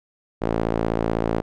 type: tone with band-pass filter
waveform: sawtooth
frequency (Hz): 56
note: A1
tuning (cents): +31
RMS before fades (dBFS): -23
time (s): 0.41-1.42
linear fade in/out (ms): 20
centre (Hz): 470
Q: 0.89
effects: none